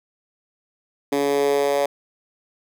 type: tone with high-pass filter sweep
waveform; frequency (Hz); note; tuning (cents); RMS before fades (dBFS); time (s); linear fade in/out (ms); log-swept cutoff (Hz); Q
10% pulse; 141.6; C#3; +37; -20; 1.12-1.86; 5; 330 to 540; 3.9
effects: none